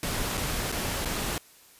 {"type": "noise with dropouts", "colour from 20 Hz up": "pink", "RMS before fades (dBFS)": -30, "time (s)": [0.03, 1.38], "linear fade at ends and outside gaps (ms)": 1, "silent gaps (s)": [[0.372, 0.376], [0.718, 0.724], [1.049, 1.056]], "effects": ["white hiss -55 dBFS RMS until 1.79 s", "resampled to 32000 Hz"]}